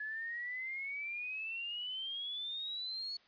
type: exponential sweep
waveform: sine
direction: up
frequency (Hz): 1700 to 4413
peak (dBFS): -38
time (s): 0-3.17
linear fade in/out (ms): 5
effects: white hiss -66 dBFS RMS until 3.27 s + resampled to 11025 Hz